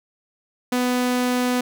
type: tone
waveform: sawtooth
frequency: 248.7 Hz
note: B3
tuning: 12 cents sharp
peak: -15 dBFS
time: 0.72-1.61 s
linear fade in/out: 5 ms
effects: none